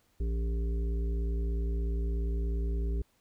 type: harmonic tone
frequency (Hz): 56.9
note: A#1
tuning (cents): -41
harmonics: 1 / 3 / 5 / 7 / 8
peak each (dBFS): -28 / -42 / -46 / -43 / -55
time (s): 0.2-3.02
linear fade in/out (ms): 5
effects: pink hiss -70 dBFS RMS until 3.2 s